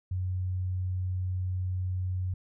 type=tone; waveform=sine; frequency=92 Hz; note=F#2; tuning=9 cents flat; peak=-28 dBFS; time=0.11-2.34 s; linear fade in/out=5 ms; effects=none